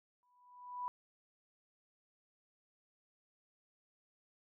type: tone with exponential growth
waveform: sine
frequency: 987 Hz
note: B5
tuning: 1 cent flat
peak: -35 dBFS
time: 0.23-0.88 s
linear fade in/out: 0 ms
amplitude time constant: 140 ms
effects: none